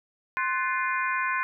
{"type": "harmonic tone with a mistuned harmonic", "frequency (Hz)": 349.2, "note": "F4", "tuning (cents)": 0, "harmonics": [3, 4, 5, 6, 7], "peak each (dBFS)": [-28, -30, -32, -34, -35], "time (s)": [0.37, 1.43], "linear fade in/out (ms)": 0, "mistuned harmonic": 4, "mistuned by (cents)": 120, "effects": []}